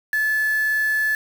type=tone with quantisation; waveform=sine; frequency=1729 Hz; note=A6; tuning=31 cents flat; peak=-18 dBFS; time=0.13-1.15 s; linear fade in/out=2 ms; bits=5; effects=none